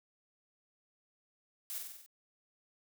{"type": "noise with echo", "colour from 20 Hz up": "blue", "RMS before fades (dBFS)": -41, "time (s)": [1.7, 1.78], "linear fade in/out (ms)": 0, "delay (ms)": 47, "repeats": 6, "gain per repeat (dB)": -3, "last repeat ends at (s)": 2.062, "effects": []}